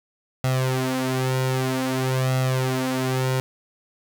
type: tone with flanger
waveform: sawtooth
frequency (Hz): 130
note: C3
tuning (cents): -11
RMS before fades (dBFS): -23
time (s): 0.44-3.4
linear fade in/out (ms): 0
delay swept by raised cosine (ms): 1.5 to 5.6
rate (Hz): 0.52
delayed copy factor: +0.75
effects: none